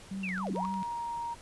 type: tone with vibrato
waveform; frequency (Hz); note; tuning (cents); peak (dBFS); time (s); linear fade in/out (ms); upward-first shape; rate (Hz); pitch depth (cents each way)
sine; 189.4; F#3; +41; -34; 0.11-0.83; 5; sine; 3.6; 46
type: linear two-way sweep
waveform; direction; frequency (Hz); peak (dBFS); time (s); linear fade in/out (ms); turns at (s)
sine; down then up; 2794 to 173.1 to 1179; -34; 0.23-0.66; 5; 0.52
type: click train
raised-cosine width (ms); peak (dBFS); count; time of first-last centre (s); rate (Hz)
0.2; -30; 7; 0.29-0.831; 11.1
type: tone with pitch glide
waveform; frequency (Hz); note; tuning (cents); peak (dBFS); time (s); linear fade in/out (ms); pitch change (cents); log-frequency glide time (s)
sine; 945 to 937.9; A#5 to A#5; +23 to +10; -33; 0.55-1.35; 20; -13; 0.82-1.04
effects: pink hiss -52 dBFS RMS until 1.41 s + resampled to 24000 Hz